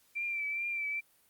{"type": "tone with vibrato", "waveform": "sine", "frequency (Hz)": 2347, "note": "D7", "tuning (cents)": -2, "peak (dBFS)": -32, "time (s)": [0.15, 1.01], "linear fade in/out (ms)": 20, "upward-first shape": "triangle", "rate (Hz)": 2.4, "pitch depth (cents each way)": 46, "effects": ["white hiss -67 dBFS RMS until 1.29 s", "Opus 48 kbps"]}